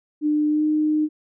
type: tone with pitch glide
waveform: sine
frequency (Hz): 300.5 to 305.8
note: D4 to D#4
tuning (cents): +40 to -30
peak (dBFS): -17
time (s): 0.21-1.09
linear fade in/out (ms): 50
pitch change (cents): +30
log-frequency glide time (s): 0.48-0.64
effects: none